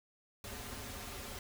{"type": "noise with comb filter", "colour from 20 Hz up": "pink", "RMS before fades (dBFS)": -45, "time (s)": [0.44, 1.39], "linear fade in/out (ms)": 2, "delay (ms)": 6.2, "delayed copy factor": -0.8, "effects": []}